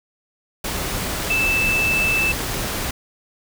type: tone in noise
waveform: sine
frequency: 2637 Hz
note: E7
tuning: in tune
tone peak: -17 dBFS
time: 1.3-2.32 s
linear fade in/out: 5 ms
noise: pink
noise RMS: -25 dBFS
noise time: 0.64-2.91 s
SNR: +5 dB
effects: none